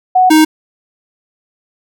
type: tone pair in turn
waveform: sine / square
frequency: 740 / 312.1 Hz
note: F#5 / D#4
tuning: 0 / +5 cents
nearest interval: octave + minor third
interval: 1495 cents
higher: first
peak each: -5 dBFS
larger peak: neither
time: 0.15-0.3 / 0.3-0.45 s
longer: neither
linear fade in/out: 10 ms
effects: none